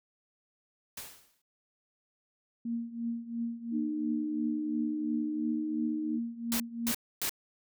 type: noise with exponential decay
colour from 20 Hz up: white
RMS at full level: -39 dBFS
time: 0.97-1.42 s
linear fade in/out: 5 ms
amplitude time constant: 97 ms
type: tone with tremolo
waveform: sine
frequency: 233.1 Hz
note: A#3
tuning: in tune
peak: -29 dBFS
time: 2.65-6.92 s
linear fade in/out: 5 ms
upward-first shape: triangle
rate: 2.9 Hz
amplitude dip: 85%
type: tone with pitch glide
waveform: sine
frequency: 304.2 to 308.1 Hz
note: D#4 to D#4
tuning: -39 to -17 cents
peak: -31 dBFS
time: 3.71-6.2 s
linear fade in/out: 50 ms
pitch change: +22 cents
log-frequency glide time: 5.32-5.48 s
type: noise bursts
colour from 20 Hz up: white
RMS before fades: -32 dBFS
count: 3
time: 6.52-7.294 s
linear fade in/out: 0 ms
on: 78 ms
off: 270 ms
effects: none